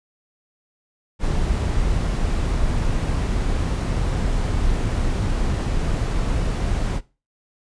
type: noise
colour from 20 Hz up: brown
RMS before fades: -21 dBFS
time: 1.19-7.01 s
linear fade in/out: 50 ms
effects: noise-tail reverb RT60 0.3 s tail -19 dB re dry + resampled to 22050 Hz